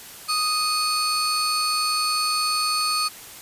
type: tone pair together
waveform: 35% pulse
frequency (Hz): 1244.5 / 4435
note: D#6 / C#8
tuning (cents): 0 / 0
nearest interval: octave + minor seventh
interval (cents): 2200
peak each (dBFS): -22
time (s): 0.28-3.09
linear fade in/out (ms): 20
effects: white hiss -41 dBFS RMS until 3.41 s + resampled to 32000 Hz